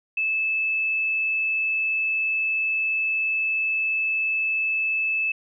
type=tone; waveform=sine; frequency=2617 Hz; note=E7; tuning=13 cents flat; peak=-21 dBFS; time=0.17-5.32 s; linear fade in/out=5 ms; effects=none